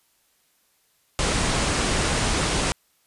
pink low-pass noise, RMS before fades -23 dBFS, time 1.19-2.72 s, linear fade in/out 0 ms, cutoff 9800 Hz, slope 96 dB/octave, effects white hiss -65 dBFS RMS until 3.06 s + resampled to 32000 Hz

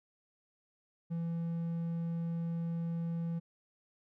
triangle tone, 167.5 Hz, E3, 28 cents sharp, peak -31 dBFS, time 1.1-3.4 s, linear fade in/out 20 ms, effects none

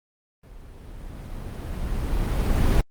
brown noise with level ramp, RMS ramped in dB -45 to -17 dBFS, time 0.43-2.81 s, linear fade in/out 5 ms, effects Opus 32 kbps

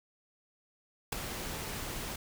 pink noise with ADSR envelope, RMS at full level -28 dBFS, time 1.12-2.16 s, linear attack 8 ms, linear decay 5 ms, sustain -11 dB, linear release 4 ms, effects none

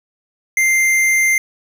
sine tone with hard clipping, 2093 Hz, C7, in tune, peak -13 dBFS, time 0.57-1.38 s, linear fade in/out 2 ms, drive 14 dB, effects none

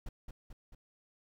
brown noise with echo, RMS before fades -40 dBFS, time 0.06-0.09 s, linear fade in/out 5 ms, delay 220 ms, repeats 3, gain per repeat -4 dB, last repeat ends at 0.75 s, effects none

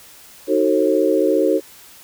sine chord, D# diminished seventh, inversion none, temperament just, 311.1 / 373.4 / 448 / 537.6 Hz, D#4 / F#4 / A4 / C5, 0 / +16 / +31 / +47 cents, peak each -19 dBFS, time 0.47-1.61 s, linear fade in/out 50 ms, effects white hiss -44 dBFS RMS until 2.03 s

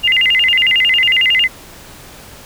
sine tone with vibrato, 2400 Hz, D7, 37 cents sharp, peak -9 dBFS, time 0.03-1.48 s, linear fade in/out 20 ms, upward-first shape square, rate 11 Hz, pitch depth 280 cents each way, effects pink hiss -37 dBFS RMS until 2.45 s

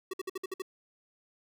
square tone bursts, 377.7 Hz, F#4, 36 cents sharp, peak -34 dBFS, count 7, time 0.11-0.621 s, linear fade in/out 5 ms, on 25 ms, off 56 ms, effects none

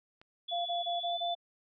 click, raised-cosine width 0.3 ms, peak -38 dBFS, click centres 0.215 s
sine tone with pitch glide, 3429 to 3507 Hz, A7 to A7, -45 to -6 cents, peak -36 dBFS, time 0.48-1.35 s, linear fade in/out 10 ms, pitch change +39 cents, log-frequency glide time 0.98-1.19 s
sine tone bursts, 694 Hz, F5, 11 cents flat, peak -31 dBFS, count 5, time 0.51-1.352 s, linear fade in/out 20 ms, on 150 ms, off 23 ms
effects none

